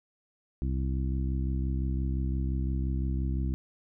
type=harmonic tone; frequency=65.8 Hz; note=C2; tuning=10 cents sharp; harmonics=1 / 2 / 3 / 4 / 5; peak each=-28 / -34 / -38 / -40 / -42 dBFS; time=0.62-3.54 s; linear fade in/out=0 ms; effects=none